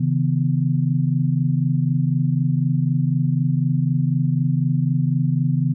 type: tone cluster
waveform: sine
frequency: 135.8 / 159.8 / 245.8 Hz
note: C#3 / D#3 / B3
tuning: -35 / +47 / -8 cents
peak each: -19 / -20 / -26 dBFS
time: 0-5.74 s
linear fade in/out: 10 ms
effects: none